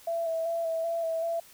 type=tone with vibrato; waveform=sine; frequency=662 Hz; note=E5; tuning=7 cents sharp; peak=-27 dBFS; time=0.07-1.4 s; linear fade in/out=5 ms; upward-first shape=square; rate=2.6 Hz; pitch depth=22 cents each way; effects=white hiss -54 dBFS RMS until 1.53 s